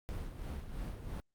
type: noise with tremolo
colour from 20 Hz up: brown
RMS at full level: -39 dBFS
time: 0.09-1.2 s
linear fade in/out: 0 ms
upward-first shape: sine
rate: 3 Hz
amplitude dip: 55%
effects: Opus 48 kbps